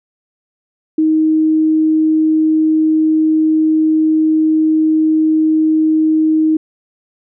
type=tone; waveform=sine; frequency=314 Hz; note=D#4; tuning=16 cents sharp; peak=-9 dBFS; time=0.98-6.57 s; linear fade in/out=5 ms; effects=none